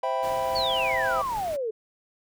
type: chord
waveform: triangle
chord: C major seventh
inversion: none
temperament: equal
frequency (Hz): 523.3 / 659.3 / 784 / 987.8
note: C5 / E5 / G5 / B5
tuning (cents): 0 / 0 / 0 / 0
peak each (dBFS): -28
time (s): 0.03-1.22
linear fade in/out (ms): 5
type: noise with tremolo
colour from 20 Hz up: pink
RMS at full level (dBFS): -40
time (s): 0.22-1.57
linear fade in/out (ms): 20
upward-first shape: triangle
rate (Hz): 3.7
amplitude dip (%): 25
type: exponential sweep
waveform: sine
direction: down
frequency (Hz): 4618 to 422.7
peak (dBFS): -26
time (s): 0.55-1.71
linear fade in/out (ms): 10
effects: none